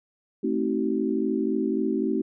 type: chord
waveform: sine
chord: A diminished seventh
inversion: none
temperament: just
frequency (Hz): 220 / 264 / 316.8 / 380.2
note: A3 / C4 / Eb4 / Gb4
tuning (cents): 0 / +16 / +31 / +47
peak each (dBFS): -28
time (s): 0.43-2.22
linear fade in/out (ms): 10
effects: none